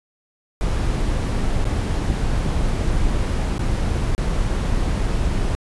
brown noise with dropouts, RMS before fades -20 dBFS, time 0.61-5.55 s, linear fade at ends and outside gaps 0 ms, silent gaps 1.643-1.653 / 3.581-3.593 / 4.149-4.18 s, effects resampled to 24000 Hz

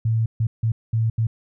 sine tone bursts at uneven times, 112.7 Hz, A2, 42 cents sharp, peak -17 dBFS, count 5, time 0.05-0.26 / 0.4-0.47 / 0.63-0.72 / 0.93-1.1 / 1.18-1.27 s, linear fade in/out 5 ms, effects none

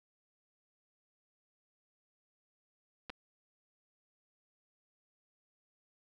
clicks, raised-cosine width 0.3 ms, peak -27 dBFS, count 2, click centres 3.097 / 3.101 s, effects none

